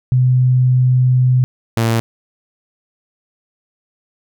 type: tone pair in turn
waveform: sine / sawtooth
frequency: 127 / 114.33 Hz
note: B2 / A#2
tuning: +49 / -33 cents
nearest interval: major second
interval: 182 cents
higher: first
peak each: -9 dBFS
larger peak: neither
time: 0.12-1.44 / 1.77-2 s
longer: first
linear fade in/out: 0 ms
effects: none